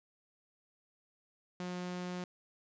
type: tone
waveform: sawtooth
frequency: 179.6 Hz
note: F3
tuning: 49 cents sharp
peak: -34 dBFS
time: 1.6-2.24 s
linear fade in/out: 2 ms
effects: resampled to 16000 Hz